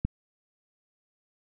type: click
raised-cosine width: 5 ms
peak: -14 dBFS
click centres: 0.05 s
effects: none